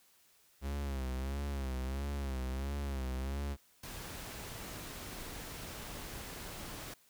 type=tone with vibrato; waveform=45% pulse; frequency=67.5 Hz; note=C#2; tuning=45 cents flat; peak=-35 dBFS; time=0.61-3.57 s; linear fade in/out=50 ms; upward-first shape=sine; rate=1.5 Hz; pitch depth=87 cents each way
type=noise; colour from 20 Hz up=pink; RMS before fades=-45 dBFS; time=3.83-6.94 s; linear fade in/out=5 ms
effects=white hiss -67 dBFS RMS until 7.09 s